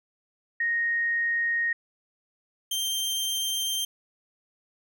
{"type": "tone pair in turn", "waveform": ["sine", "sawtooth"], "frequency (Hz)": [1864.7, 3154], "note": ["A#6", "G7"], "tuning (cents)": [0, 10], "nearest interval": "major sixth", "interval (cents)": 910, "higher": "second", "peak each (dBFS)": -23, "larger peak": "neither", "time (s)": [[0.6, 1.73], [2.71, 3.85]], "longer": "second", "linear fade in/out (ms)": 5, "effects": []}